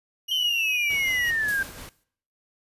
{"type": "tone with vibrato", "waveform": "35% pulse", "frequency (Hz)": 2887, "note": "F#7", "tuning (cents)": -43, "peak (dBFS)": -28, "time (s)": [0.28, 1.31], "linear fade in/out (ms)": 10, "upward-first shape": "triangle", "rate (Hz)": 2.8, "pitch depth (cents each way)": 10}
{"type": "exponential sweep", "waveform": "sine", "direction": "down", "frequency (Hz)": [3136, 1568], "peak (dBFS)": -22, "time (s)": [0.31, 1.63], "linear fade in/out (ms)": 5}
{"type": "noise with tremolo", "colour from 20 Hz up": "pink", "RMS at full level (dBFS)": -40, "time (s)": [0.9, 1.89], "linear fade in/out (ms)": 0, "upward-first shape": "sine", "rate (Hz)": 5.7, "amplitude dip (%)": 35}
{"type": "noise with exponential decay", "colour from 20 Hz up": "blue", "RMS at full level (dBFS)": -32, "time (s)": [1.48, 2.04], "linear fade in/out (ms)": 5, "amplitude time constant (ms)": 120}
{"effects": ["noise-tail reverb RT60 0.6 s tail -22 dB re dry", "resampled to 32000 Hz"]}